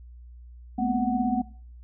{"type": "tone cluster", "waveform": "sine", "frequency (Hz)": [216, 239.5, 255.8, 743], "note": ["A3", "A#3", "C4", "F#5"], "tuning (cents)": [-32, 47, -39, 7], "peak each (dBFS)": -28, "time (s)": [0.78, 1.42], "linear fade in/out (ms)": 10, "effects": ["noise-tail reverb RT60 0.5 s tail -20 dB re dry", "added 60 Hz sine -43 dBFS peak until 1.83 s"]}